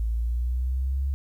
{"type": "linear sweep", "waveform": "sine", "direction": "up", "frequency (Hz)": [55.1, 69.3], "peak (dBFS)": -23, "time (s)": [0, 1.14], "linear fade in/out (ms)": 0, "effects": ["10-bit"]}